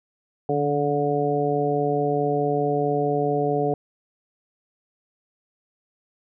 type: harmonic tone with a mistuned harmonic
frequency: 144.6 Hz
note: D3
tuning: 27 cents flat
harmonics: 1 / 2 / 3 / 4 / 5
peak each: -28 / -28 / -23 / -29 / -26 dBFS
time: 0.49-3.74 s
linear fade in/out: 2 ms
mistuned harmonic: 1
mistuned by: +35 cents
effects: none

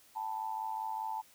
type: tone with amplitude modulation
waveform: sine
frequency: 880 Hz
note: A5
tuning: in tune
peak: -31 dBFS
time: 0.15-1.22 s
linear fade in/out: 20 ms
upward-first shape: sine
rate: 105 Hz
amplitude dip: 80%
effects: white hiss -62 dBFS RMS until 1.34 s

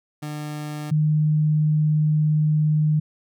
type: tone pair in turn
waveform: 30% pulse / sine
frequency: 150 / 152.89 Hz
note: D3 / D#3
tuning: +37 / -30 cents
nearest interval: unison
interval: 33 cents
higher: second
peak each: -26 / -16 dBFS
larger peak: second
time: 0.22-0.91 / 0.91-3 s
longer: second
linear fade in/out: 10 ms
effects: none

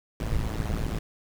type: noise with amplitude modulation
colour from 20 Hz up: brown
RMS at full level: -24 dBFS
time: 0.2-0.99 s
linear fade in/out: 2 ms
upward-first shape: sine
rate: 110 Hz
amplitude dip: 90%
effects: none

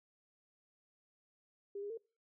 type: tone with pitch steps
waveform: sine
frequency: 401.2 / 408.5 / 453.6 Hz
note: G4 / G#4 / A#4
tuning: +40 / -29 / -47 cents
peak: -40 dBFS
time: 1.75-1.975 s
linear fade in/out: 5 ms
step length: 75 ms
effects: noise-tail reverb RT60 0.4 s tail -25 dB re dry

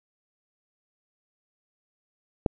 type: click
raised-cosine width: 2 ms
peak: -8 dBFS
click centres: 2.462 s
effects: none

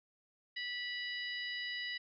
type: harmonic tone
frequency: 980 Hz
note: B5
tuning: 14 cents flat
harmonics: 2 / 3 / 4 / 5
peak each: -40 / -44 / -46 / -48 dBFS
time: 0.56-1.98 s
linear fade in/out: 10 ms
effects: none

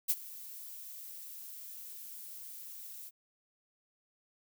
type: noise with ADSR envelope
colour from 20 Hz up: violet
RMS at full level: -27 dBFS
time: 0.08-3.11 s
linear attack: 23 ms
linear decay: 41 ms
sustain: -20 dB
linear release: 39 ms
effects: none

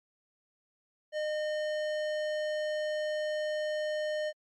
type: tone with tanh clipping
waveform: sine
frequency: 610 Hz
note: D#5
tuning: 34 cents flat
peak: -32 dBFS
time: 1.12-4.33 s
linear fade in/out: 50 ms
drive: 16 dB
effects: MP3 64 kbps

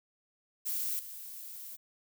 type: noise with level steps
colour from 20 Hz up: violet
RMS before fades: -34 / -45 dBFS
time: 0.65-1.77 s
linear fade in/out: 20 ms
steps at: 0.99 s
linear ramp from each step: 2 ms
effects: none

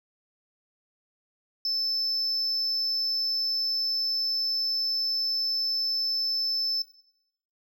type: tone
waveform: triangle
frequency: 5270 Hz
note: E8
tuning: 1 cent flat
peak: -23 dBFS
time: 1.65-6.82 s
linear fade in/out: 2 ms
effects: noise-tail reverb RT60 0.8 s tail -19 dB re dry + tanh soft clip ceiling -20 dBFS

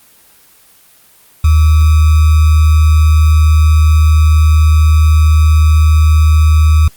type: tone with sample-and-hold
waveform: sine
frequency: 77.78 Hz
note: D#2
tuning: in tune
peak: -4 dBFS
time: 1.44-6.88 s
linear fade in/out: 5 ms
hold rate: 1225 Hz
effects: white hiss -45 dBFS RMS until 6.96 s + Opus 24 kbps

